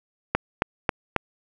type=click train; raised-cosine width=0.5 ms; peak=-4 dBFS; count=4; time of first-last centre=0.35-1.163 s; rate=3.69 Hz; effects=none

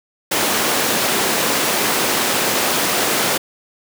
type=high-pass noise; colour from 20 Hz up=pink; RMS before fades=-18 dBFS; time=0.31-3.38 s; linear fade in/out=10 ms; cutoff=280 Hz; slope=12 dB/octave; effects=none

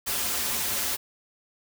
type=noise with comb filter; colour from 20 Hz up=white; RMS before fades=-28 dBFS; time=0.06-0.97 s; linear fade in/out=20 ms; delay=6.3 ms; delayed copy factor=-0.85; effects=none

